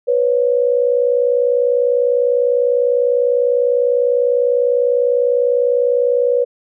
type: tone pair together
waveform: sine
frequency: 490 / 550 Hz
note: B4 / C#5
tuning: -14 / -14 cents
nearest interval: major second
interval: 200 cents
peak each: -13 / -17 dBFS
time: 0.07-6.45 s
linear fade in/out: 20 ms
effects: none